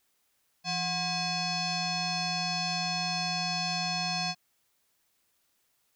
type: tone with frequency modulation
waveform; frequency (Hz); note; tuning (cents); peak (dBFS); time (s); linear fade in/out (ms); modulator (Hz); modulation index
sine; 2527; D#7; +26; -28; 0.64-4.35; 50; 899; 3.4
effects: white hiss -73 dBFS RMS until 5.95 s